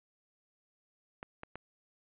clicks, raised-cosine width 0.5 ms, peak -27 dBFS, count 3, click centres 1.229 / 1.434 / 1.556 s, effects resampled to 8000 Hz

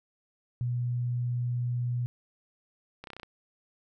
sine tone, 122 Hz, B2, 21 cents flat, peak -27 dBFS, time 0.61-2.06 s, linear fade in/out 0 ms
clicks, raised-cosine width 0.3 ms, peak -26 dBFS, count 7, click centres 3.04 / 3.072 / 3.103 / 3.133 / 3.166 / 3.198 / 3.232 s
effects none

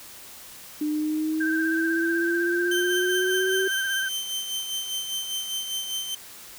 sine exponential sweep, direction up, 300.1 to 383.2 Hz, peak -23 dBFS, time 0.81-3.68 s, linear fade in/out 5 ms
sine tone with vibrato, 1567 Hz, G6, 1 cent flat, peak -25 dBFS, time 1.4-4.09 s, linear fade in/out 10 ms, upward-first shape sine, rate 16 Hz, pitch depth 40 cents each way
sawtooth tone with tremolo, 3100 Hz, G7, 20 cents flat, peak -23 dBFS, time 2.71-6.15 s, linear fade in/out 5 ms, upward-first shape sine, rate 5 Hz, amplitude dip 50%
effects white hiss -44 dBFS RMS until 6.58 s

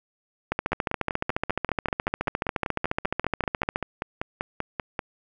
two click trains, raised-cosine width 0.5 ms, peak -9 / -12 dBFS, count 47 / 23, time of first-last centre 0.52-3.759 / 0.72-4.992 s, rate 14.2 / 5.15 Hz, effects none

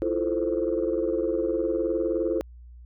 sine chord, F major seventh, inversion third, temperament equal, 329.6 / 349.2 / 440 / 523.3 Hz, E4 / F4 / A4 / C5, 0 / 0 / 0 / 0 cents, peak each -28 dBFS, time 0.02-2.41 s, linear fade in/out 0 ms, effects tanh soft clip ceiling -15 dBFS + added 60 Hz sine -43 dBFS peak until 2.85 s

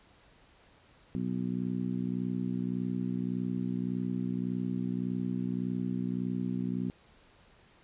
harmonic tone, 61.74 Hz, B1, in tune, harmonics 2 / 3 / 4 / 5 / 6, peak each -39 / -33 / -34 / -44 / -46 dBFS, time 1.15-6.9 s, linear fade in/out 0 ms, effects pink hiss -61 dBFS RMS until 7.83 s + resampled to 8000 Hz

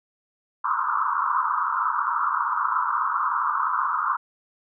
pink band-pass noise, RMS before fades -24 dBFS, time 0.64-4.17 s, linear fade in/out 10 ms, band 960 to 1400 Hz, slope 96 dB/octave, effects none

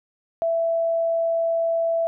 sine tone, 664 Hz, E5, 12 cents sharp, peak -19 dBFS, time 0.42-2.07 s, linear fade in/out 0 ms, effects none

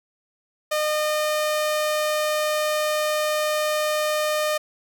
sawtooth tone, 609 Hz, D#5, 37 cents flat, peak -17 dBFS, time 0.71-4.58 s, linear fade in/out 10 ms, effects none

